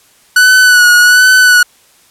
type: tone with vibrato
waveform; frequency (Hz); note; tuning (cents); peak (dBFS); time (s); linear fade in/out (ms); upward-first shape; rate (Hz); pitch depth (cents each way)
45% pulse; 1480; F#6; 0; -3; 0.36-1.63; 5; sine; 1.3; 36
effects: white hiss -47 dBFS RMS until 2.1 s + low-pass 12000 Hz 12 dB/octave